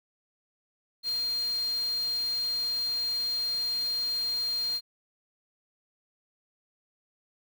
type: tone in noise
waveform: sine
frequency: 4200 Hz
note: C8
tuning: 6 cents sharp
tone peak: -27 dBFS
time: 1.03-4.81 s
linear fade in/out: 50 ms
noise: white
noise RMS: -45 dBFS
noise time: 1.03-4.81 s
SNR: +15 dB
effects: none